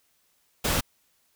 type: noise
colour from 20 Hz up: pink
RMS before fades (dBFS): -25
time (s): 0.64-0.81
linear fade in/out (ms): 10
effects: white hiss -68 dBFS RMS until 1.35 s